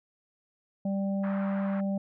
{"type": "harmonic tone", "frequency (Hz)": 196.4, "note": "G3", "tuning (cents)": 4, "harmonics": [1, 3, 4], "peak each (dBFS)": [-27, -36, -45], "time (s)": [0.85, 1.98], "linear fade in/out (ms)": 5}
{"type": "band-pass noise", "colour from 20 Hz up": "pink", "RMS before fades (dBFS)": -43, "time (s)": [1.23, 1.81], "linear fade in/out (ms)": 10, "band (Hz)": [910, 1600], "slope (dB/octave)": 24}
{"effects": []}